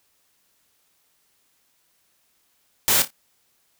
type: noise with echo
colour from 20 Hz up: white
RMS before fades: -18 dBFS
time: 2.88-3.02 s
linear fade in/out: 0 ms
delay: 28 ms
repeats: 3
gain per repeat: -11 dB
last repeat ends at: 3.104 s
effects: white hiss -66 dBFS RMS until 3.79 s